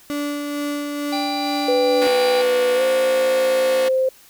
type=tone with tremolo; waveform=35% pulse; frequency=290.3 Hz; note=D4; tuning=20 cents flat; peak=-20 dBFS; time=0.1-2.07 s; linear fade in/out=0 ms; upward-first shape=sine; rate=2.2 Hz; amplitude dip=30%
type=harmonic tone; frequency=790 Hz; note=G5; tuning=13 cents sharp; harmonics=1 / 3 / 5 / 6; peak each=-24 / -34 / -30 / -32 dBFS; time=1.12-2.42 s; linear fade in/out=10 ms
type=tone with pitch glide; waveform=sine; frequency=498.3 to 521.9 Hz; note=B4 to C5; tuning=+15 to -4 cents; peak=-15 dBFS; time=1.68-4.09 s; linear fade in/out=5 ms; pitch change=+81 cents; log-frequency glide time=2.75-2.82 s
type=chord; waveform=5% pulse; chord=Bb augmented; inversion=none; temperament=just; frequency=233.1 / 291.4 / 364.2 Hz; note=Bb3 / D4 / F#4; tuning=0 / -13 / -27 cents; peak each=-19 / -19 / -17 dBFS; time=2.01-3.89 s; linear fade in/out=10 ms
effects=white hiss -49 dBFS RMS until 4.29 s